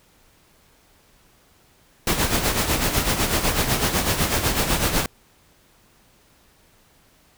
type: noise with tremolo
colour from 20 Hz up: pink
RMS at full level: -19 dBFS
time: 2.07-5.06 s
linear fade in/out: 2 ms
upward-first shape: sine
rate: 8 Hz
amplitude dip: 60%
effects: pink hiss -57 dBFS RMS until 7.37 s